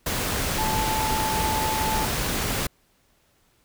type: tone in noise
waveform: sine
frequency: 873 Hz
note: A5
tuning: 14 cents flat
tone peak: -25 dBFS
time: 0.58-2.05 s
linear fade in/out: 5 ms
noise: pink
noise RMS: -26 dBFS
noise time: 0.06-2.67 s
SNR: -2 dB
effects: pink hiss -64 dBFS RMS until 3.64 s